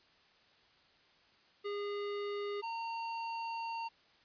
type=tone pair in turn; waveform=square; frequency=408.3 / 916.6 Hz; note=G#4 / A#5; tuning=-29 / -29 cents; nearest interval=octave + major second; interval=1400 cents; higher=second; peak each=-37 / -38 dBFS; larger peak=first; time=1.64-2.62 / 2.62-3.89 s; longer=second; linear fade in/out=20 ms; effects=white hiss -66 dBFS RMS until 4.24 s + resampled to 11025 Hz